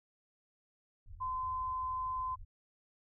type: low-pass noise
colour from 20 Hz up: pink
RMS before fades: -50 dBFS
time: 1.06-2.45 s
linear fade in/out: 10 ms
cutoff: 100 Hz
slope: 48 dB/octave
type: tone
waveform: sine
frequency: 1027 Hz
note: C6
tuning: 33 cents flat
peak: -34 dBFS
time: 1.2-2.36 s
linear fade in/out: 20 ms
effects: none